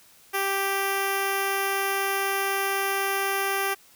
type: tone with notch filter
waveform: 5% pulse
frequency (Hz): 392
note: G4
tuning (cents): 0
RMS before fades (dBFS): -26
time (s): 0.33-3.75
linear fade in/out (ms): 20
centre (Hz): 4100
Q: 0.8
effects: white hiss -55 dBFS RMS until 3.95 s